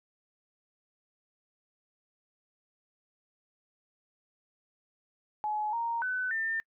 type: tone with pitch steps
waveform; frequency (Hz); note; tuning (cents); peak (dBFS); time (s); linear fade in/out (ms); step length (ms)
sine; 848 / 930 / 1506 / 1799; G#5 / A#5 / F#6 / A6; +36 / -4 / +30 / +38; -29; 5.44-6.6; 0; 290
effects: noise-tail reverb RT60 0.1 s tail -26 dB re dry